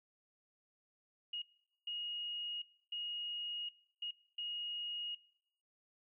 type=tone bursts at uneven times; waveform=sine; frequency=2875 Hz; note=F7; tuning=50 cents sharp; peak=-38 dBFS; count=5; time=1.33-1.42 / 1.87-2.62 / 2.92-3.69 / 4.02-4.11 / 4.38-5.15 s; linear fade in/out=5 ms; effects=noise-tail reverb RT60 0.8 s tail -22 dB re dry